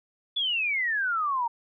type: exponential sweep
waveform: sine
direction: down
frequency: 3482 to 912 Hz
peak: -24 dBFS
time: 0.36-1.48 s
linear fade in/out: 10 ms
effects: none